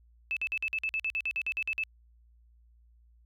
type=tone bursts; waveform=sine; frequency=2620 Hz; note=E7; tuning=11 cents flat; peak=-28 dBFS; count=15; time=0.31-1.836 s; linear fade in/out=0 ms; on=56 ms; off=49 ms; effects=added 58 Hz sine -58 dBFS peak until 3.25 s